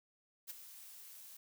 blue noise with ADSR envelope, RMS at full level -43 dBFS, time 0.47-1.37 s, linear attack 33 ms, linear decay 16 ms, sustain -11 dB, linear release 6 ms, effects none

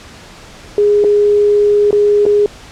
sine tone with dropouts, 413.1 Hz, G#4, 9 cents flat, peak -7 dBFS, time 0.78-2.46 s, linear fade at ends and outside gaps 1 ms, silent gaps 1.04-1.045 / 1.908-1.928 / 2.254-2.263 s, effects pink hiss -36 dBFS RMS until 2.71 s + low-pass 7000 Hz 12 dB/octave

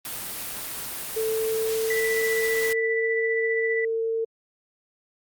white noise, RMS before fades -33 dBFS, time 0.05-2.73 s, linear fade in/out 2 ms
sine tone with pitch glide, 443.1 to 451.9 Hz, A4 to A4, +12 to +46 cents, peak -23 dBFS, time 1.16-4.25 s, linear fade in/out 10 ms, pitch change +34 cents, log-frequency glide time 1.33-3.01 s
sine tone with tremolo, 1975.5 Hz, B6, in tune, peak -24 dBFS, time 1.9-3.85 s, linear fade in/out 5 ms, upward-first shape sine, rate 15 Hz, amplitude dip 35%
effects Opus 32 kbps

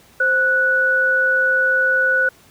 sine tone pair together, 522 / 1476.4 Hz, C5 / F#6, -4 / -4 cents, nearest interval octave + tritone, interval 1800 cents, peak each -22 / -14 dBFS, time 0.2-2.29 s, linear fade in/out 5 ms, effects pink hiss -50 dBFS RMS until 2.5 s + high-pass 60 Hz 12 dB/octave

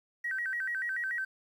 triangle tone with vibrato, 1716 Hz, A6, 44 cents flat, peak -27 dBFS, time 0.24-1.25 s, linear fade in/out 10 ms, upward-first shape square, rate 6.9 Hz, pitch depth 180 cents each way, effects tanh soft clip ceiling -29 dBFS + 11-bit

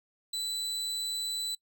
35% pulse tone, 3984 Hz, B7, 14 cents sharp, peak -30 dBFS, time 0.33-1.55 s, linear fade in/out 5 ms, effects noise-tail reverb RT60 0.1 s tail -22 dB re dry

